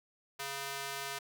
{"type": "tone with high-pass filter", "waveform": "square", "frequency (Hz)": 138.59, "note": "C#3", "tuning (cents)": 0, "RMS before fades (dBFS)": -40, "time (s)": [0.39, 1.19], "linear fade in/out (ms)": 10, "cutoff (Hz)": 890, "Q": 0.53, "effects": []}